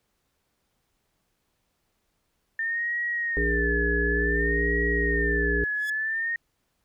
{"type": "tone with vibrato", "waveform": "sine", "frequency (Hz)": 1797, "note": "A6", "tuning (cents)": 36, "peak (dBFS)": -25, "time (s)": [2.59, 6.36], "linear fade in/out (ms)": 2, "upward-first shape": "sine", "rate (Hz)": 0.56, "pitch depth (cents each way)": 100}
{"type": "harmonic tone", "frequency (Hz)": 58.7, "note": "A#1", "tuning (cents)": 13, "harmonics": [1, 3, 5, 7, 8], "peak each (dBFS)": [-26, -35, -32, -28, -36], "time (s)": [3.37, 5.64], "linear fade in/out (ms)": 0}
{"type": "tone with exponential growth", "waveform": "sawtooth", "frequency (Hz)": 1700, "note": "G#6", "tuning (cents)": 40, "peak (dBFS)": -29, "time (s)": [5.73, 5.9], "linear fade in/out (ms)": 5, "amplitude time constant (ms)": 35}
{"effects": ["pink hiss -74 dBFS RMS until 6.84 s"]}